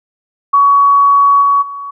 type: tone with level steps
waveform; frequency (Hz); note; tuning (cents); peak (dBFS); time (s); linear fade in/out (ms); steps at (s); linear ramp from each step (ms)
sine; 1125; C#6; +25; -5 / -7 / -22; 0.53-1.91; 10; 1.41 / 1.61; 20
effects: none